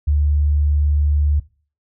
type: tone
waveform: sine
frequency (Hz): 73.5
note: D2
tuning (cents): +2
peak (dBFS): -13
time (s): 0.07-1.4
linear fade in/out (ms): 10
effects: noise-tail reverb RT60 0.4 s tail -20 dB re dry